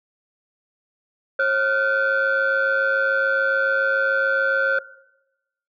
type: tone cluster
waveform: sine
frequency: 541 / 1408 / 1515 Hz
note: C#5 / F6 / F#6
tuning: -42 / +14 / +40 cents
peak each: -20 dBFS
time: 1.39-4.79 s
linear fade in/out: 5 ms
effects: noise-tail reverb RT60 0.9 s tail -19 dB re dry + tanh soft clip ceiling -12 dBFS